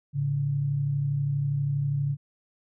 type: tone pair together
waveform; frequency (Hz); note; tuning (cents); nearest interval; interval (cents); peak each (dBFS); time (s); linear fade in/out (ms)
sine; 109.8 / 142.21; A2 / C#3; -3 / +45; major third; 448; -33 / -24; 0.13-2.17; 50
effects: none